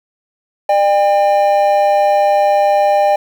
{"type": "tone pair together", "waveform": "triangle", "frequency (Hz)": [600, 800.9], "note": ["D5", "G5"], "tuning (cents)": [37, 37], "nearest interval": "perfect fourth", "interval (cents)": 500, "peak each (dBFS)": -10, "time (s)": [0.69, 3.16], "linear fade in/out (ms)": 5, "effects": ["7-bit"]}